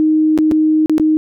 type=tone with dropouts; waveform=sine; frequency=311.1 Hz; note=D#4; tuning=in tune; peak=-9 dBFS; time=0-1.17 s; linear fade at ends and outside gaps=0 ms; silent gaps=0.377-0.387 / 0.513-0.519 / 0.86-0.896 / 0.981-0.998 s; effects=none